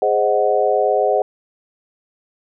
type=chord; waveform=sine; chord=Ab dominant seventh; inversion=none; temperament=equal; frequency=415.3 / 523.3 / 622.3 / 740 Hz; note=Ab4 / C5 / Eb5 / Gb5; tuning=0 / 0 / 0 / 0 cents; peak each=-19 dBFS; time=0.02-1.22 s; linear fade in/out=2 ms; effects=none

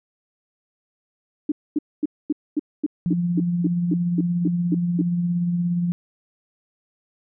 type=tone bursts; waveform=sine; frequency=298.7 Hz; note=D4; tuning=29 cents sharp; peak=-17 dBFS; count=14; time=1.49-5.016 s; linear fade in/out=5 ms; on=29 ms; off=240 ms
type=tone with tremolo; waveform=sine; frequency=174.2 Hz; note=F3; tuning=4 cents flat; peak=-18 dBFS; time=3.06-5.92 s; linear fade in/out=0 ms; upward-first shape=sine; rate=17 Hz; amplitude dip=30%
effects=none

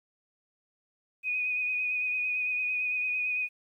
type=tone with vibrato; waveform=sine; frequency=2489 Hz; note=D#7; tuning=in tune; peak=-27 dBFS; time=1.23-3.49 s; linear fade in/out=50 ms; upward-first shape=triangle; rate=8.9 Hz; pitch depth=29 cents each way; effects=11-bit

